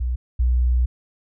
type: tone pair in turn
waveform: sine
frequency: 61.5 / 61.5 Hz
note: B1 / B1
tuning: -7 / -7 cents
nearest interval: unison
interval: 0 cents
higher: neither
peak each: -20 / -15 dBFS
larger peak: second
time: 0-0.16 / 0.39-0.86 s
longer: second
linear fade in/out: 10 ms
effects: none